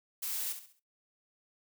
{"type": "noise with echo", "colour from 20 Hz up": "blue", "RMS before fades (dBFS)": -36, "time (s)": [0.22, 0.53], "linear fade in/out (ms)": 10, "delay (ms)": 67, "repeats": 4, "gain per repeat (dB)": -9, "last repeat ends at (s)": 0.798, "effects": ["noise-tail reverb RT60 0.2 s tail -18 dB re dry"]}